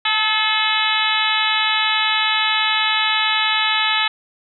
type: harmonic tone with a mistuned harmonic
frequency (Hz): 430.8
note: A4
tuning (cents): -37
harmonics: 2 / 3 / 4 / 5 / 6 / 7 / 8 / 9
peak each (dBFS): -24 / -24 / -24 / -24 / -24 / -24 / -24 / -24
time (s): 0.05-4.08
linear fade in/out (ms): 5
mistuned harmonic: 2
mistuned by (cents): +32
effects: none